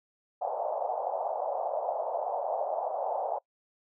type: band-pass noise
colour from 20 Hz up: white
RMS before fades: -32 dBFS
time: 0.41-3.39 s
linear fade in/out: 10 ms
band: 550 to 820 Hz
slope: 48 dB/octave
effects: noise-tail reverb RT60 0.1 s tail -24 dB re dry